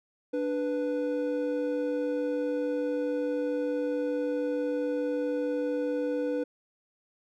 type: tone pair together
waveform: triangle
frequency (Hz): 293.7 / 493.9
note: D4 / B4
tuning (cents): 0 / 0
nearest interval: major sixth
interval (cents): 900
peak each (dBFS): -29 / -27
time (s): 0.33-6.44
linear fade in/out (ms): 10
effects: none